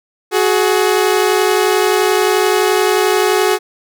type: tone pair together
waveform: sawtooth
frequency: 370 / 421.5 Hz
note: F#4 / G#4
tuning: 0 / +26 cents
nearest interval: major second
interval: 226 cents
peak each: -10 dBFS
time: 0.31-3.59 s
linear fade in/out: 50 ms
effects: none